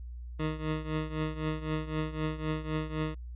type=tone with tremolo; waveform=20% pulse; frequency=155.56 Hz; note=D#3; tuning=in tune; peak=-23 dBFS; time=0.39-3.15 s; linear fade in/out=10 ms; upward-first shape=triangle; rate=3.9 Hz; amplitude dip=85%; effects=added 60 Hz sine -39 dBFS peak until 3.35 s + resampled to 8000 Hz